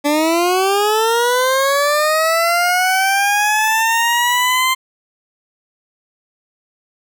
20% pulse linear sweep, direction up, 286.6 to 1046.5 Hz, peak -8 dBFS, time 0.04-4.75 s, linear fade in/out 20 ms, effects none

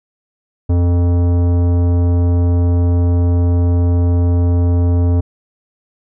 sine tone with tanh clipping, 87.31 Hz, F2, in tune, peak -12 dBFS, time 0.69-5.21 s, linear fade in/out 10 ms, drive 15 dB, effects none

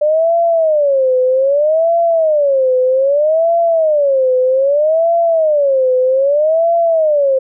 sine tone with vibrato, 587.3 Hz, D5, in tune, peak -9 dBFS, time 0.01-7.39 s, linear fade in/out 10 ms, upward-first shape sine, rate 0.63 Hz, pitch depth 250 cents each way, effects none

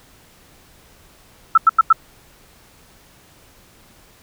sine tone bursts, 1318.5 Hz, E6, in tune, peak -6 dBFS, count 4, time 1.55-1.928 s, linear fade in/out 5 ms, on 27 ms, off 90 ms, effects pink hiss -50 dBFS RMS until 4.22 s

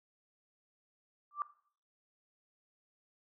sine tone with exponential growth, 1174.7 Hz, D6, in tune, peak -28 dBFS, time 1.31-1.42 s, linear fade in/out 1 ms, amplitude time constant 23 ms, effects noise-tail reverb RT60 0.5 s tail -17 dB re dry

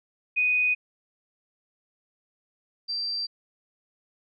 sine tone pair in turn, 2489 / 4699 Hz, D#7 / D8, 0 / 0 cents, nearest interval major seventh, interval 1100 cents, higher second, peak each -20 / -27 dBFS, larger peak first, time 0.36-0.75 / 2.88-3.27 s, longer neither, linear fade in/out 20 ms, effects none

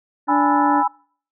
harmonic tone, 291.6 Hz, D4, 12 cents flat, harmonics 1 / 2 / 3 / 5 / 6, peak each -18 / -29 / -28 / -33 / -33 dBFS, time 0.27-0.84 s, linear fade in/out 50 ms
sine chord, E major, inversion first, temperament just, 824.1 / 988.9 / 1318.5 Hz, G#5 / B5 / E6, -14 / +2 / 0 cents, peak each -19 / -19 / -25 dBFS, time 0.28-0.88 s, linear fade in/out 10 ms
effects noise-tail reverb RT60 0.5 s tail -25 dB re dry

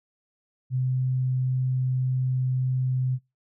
sine tone, 128.7 Hz, C3, 28 cents flat, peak -22 dBFS, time 0.7-3.19 s, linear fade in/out 50 ms, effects noise-tail reverb RT60 0.2 s tail -20 dB re dry

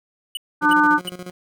square tone bursts, 2960 Hz, F#7, in tune, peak -25 dBFS, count 3, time 0.35-1.093 s, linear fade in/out 2 ms, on 21 ms, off 340 ms
harmonic tone, 299.2 Hz, D4, 32 cents sharp, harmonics 1 / 3 / 4 / 5, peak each -19 / -18 / -19 / -17 dBFS, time 0.61-1 s, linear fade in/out 50 ms
20% pulse tone with tremolo, 180 Hz, F#3, 47 cents flat, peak -26 dBFS, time 0.62-1.31 s, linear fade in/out 2 ms, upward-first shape square, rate 14 Hz, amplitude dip 75%
effects none

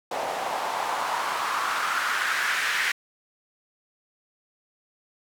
white noise with band-pass filter sweep, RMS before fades -27 dBFS, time 0.11-2.92 s, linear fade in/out 5 ms, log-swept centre 670 to 1900 Hz, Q 2.9, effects none

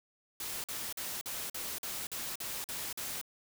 white noise bursts, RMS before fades -39 dBFS, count 10, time 0.4-3.214 s, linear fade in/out 2 ms, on 240 ms, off 46 ms, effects none

